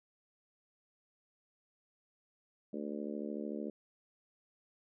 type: harmonic tone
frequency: 73.42 Hz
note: D2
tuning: in tune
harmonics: 3 / 4 / 5 / 6 / 7 / 8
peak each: -41 / -43 / -45 / -47 / -48 / -49 dBFS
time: 2.73-3.7 s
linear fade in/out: 5 ms
effects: none